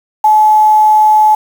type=tone with quantisation; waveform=sine; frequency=857 Hz; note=A5; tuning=46 cents flat; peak=-4 dBFS; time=0.24-1.35 s; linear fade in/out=5 ms; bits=5; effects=none